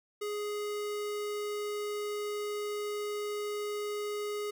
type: tone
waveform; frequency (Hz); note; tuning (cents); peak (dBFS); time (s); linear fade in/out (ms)
square; 415.9; G#4; +2; -34; 0.21-4.51; 10
effects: none